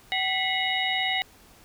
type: tone cluster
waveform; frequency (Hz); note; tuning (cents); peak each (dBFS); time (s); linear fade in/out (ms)
sine; 760 / 1989 / 2147 / 2919 / 3788; F#5 / B6 / C7 / F#7 / A#7; +46 / +12 / +44 / -24 / +27; -30; 0.12-1.22; 0
effects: pink hiss -54 dBFS RMS until 1.64 s